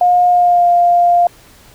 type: tone with pitch glide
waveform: sine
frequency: 714 to 699.3 Hz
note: F5 to F5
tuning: +38 to +2 cents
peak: -7 dBFS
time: 0.01-1.27 s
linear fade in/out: 2 ms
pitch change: -36 cents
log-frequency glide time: 0.28-0.68 s
effects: pink hiss -44 dBFS RMS until 1.74 s